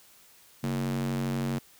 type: tone with high-pass filter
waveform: square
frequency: 46.25 Hz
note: F#1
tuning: in tune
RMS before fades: -30 dBFS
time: 0.63-1.59 s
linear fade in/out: 10 ms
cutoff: 180 Hz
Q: 9.4
effects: white hiss -57 dBFS RMS until 1.79 s